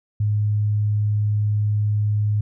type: tone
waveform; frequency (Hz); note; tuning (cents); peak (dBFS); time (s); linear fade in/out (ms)
sine; 104.9; G#2; +18; -17; 0.2-2.41; 5
effects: none